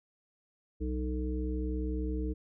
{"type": "harmonic tone with a mistuned harmonic", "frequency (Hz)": 63.5, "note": "B1", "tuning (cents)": 49, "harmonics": [1, 3, 5, 7], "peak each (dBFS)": [-32, -41, -37, -41], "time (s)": [0.8, 2.34], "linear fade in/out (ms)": 20, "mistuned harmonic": 5, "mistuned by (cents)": -46, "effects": []}